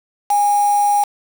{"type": "tone with quantisation", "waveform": "sine", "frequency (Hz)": 820, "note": "G#5", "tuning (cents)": -22, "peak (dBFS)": -12, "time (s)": [0.3, 1.04], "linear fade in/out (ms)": 5, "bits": 4, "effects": []}